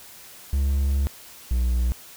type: tone pair in turn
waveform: triangle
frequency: 69 / 60.69 Hz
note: C#2 / B1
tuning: -7 / -30 cents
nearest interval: major second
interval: 223 cents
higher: first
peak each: -17 dBFS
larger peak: neither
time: 0.53-1.07 / 1.51-1.92 s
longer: first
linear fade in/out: 0 ms
effects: white hiss -45 dBFS RMS until 2.16 s